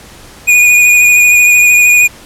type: tone with vibrato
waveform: square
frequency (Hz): 2454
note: D#7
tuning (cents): -25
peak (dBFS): -4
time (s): 0.47-2.08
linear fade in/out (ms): 20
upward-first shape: sine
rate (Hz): 13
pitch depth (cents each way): 18
effects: pink hiss -35 dBFS RMS until 2.25 s + low-pass 12000 Hz 12 dB/octave